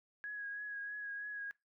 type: tone with vibrato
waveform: sine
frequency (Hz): 1661.2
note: G#6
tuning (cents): 0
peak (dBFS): -40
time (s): 0.24-1.51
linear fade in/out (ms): 0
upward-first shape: triangle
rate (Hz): 3.1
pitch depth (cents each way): 30
effects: noise-tail reverb RT60 0.2 s tail -20 dB re dry